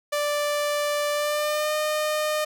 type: tone with pitch glide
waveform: sawtooth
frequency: 587.3 to 610.1 Hz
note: D5 to D#5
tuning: 0 to -34 cents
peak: -19 dBFS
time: 0.12-2.45 s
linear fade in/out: 10 ms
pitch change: +66 cents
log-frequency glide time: 1.12-1.75 s
effects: none